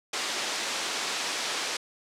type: band-pass noise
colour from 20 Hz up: white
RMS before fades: -31 dBFS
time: 0.13-1.77 s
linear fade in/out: 5 ms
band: 320 to 5900 Hz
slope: 12 dB/octave
effects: low-pass 9000 Hz 12 dB/octave